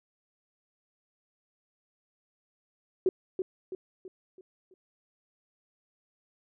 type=tone with echo; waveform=sine; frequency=373.2 Hz; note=F#4; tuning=15 cents sharp; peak=-20 dBFS; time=3.06-3.09 s; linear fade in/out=2 ms; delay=330 ms; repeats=5; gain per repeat=-7 dB; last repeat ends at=4.74 s; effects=none